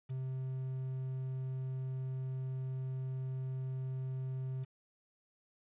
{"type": "tone with quantisation", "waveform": "triangle", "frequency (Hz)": 130.81, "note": "C3", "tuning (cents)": 0, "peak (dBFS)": -34, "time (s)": [0.09, 4.65], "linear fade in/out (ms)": 20, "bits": 10, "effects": ["resampled to 8000 Hz"]}